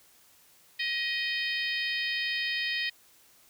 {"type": "harmonic tone with a mistuned harmonic", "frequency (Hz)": 622.3, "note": "D#5", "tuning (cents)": 0, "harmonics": [3, 4, 5, 6, 7, 8], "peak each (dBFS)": [-32, -34, -36, -38, -39, -40], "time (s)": [0.79, 2.9], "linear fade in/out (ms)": 10, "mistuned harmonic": 3, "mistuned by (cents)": 23, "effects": ["white hiss -60 dBFS RMS until 3.49 s"]}